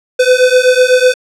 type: beating tone pair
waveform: square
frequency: 501 / 509 Hz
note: B4 / C5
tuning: +25 / -48 cents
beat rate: 8 Hz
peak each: -10 dBFS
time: 0.19-1.14 s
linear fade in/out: 10 ms
effects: low-pass 8000 Hz 12 dB/octave